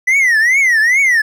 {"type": "tone with vibrato", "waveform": "triangle", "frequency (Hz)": 1966, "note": "B6", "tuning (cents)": -8, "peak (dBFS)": -7, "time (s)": [0.07, 1.22], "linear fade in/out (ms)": 10, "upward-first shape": "triangle", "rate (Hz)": 2.4, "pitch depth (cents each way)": 250, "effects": []}